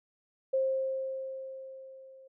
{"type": "tone with level ramp", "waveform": "sine", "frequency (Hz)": 530, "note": "C5", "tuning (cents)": 22, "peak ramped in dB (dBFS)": [-24, -51], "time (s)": [0.53, 2.28], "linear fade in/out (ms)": 10, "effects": []}